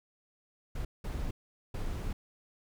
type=noise bursts at uneven times; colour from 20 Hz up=brown; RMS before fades=-35 dBFS; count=3; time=0.75-0.85 / 1.04-1.31 / 1.74-2.13 s; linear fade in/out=5 ms; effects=none